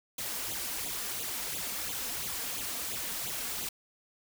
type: noise with flanger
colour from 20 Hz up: white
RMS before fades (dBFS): -36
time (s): 0.18-3.69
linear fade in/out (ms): 5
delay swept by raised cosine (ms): 0.27 to 4.37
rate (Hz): 2.9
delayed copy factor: +0.75
effects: none